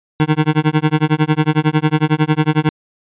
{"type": "tone with tremolo", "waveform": "25% pulse", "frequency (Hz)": 154, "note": "D#3", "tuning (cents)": -17, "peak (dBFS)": -5, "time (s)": [0.2, 2.69], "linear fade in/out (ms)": 0, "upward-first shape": "sine", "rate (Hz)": 11, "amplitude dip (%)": 100, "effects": ["resampled to 8000 Hz"]}